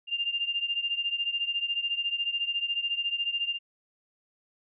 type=beating tone pair; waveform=sine; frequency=2794 / 2808 Hz; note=F7 / F7; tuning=0 / +9 cents; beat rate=14 Hz; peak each=-29 / -32 dBFS; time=0.07-3.59 s; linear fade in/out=50 ms; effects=none